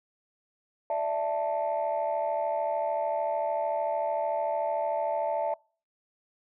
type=chord; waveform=sine; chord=D suspended second; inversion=none; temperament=just; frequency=587.3 / 660.7 / 881 Hz; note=D5 / E5 / A5; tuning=0 / +4 / +2 cents; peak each=-30 / -28 / -30 dBFS; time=0.9-5.54 s; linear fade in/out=2 ms; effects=noise-tail reverb RT60 0.4 s tail -26 dB re dry + tanh soft clip ceiling -20 dBFS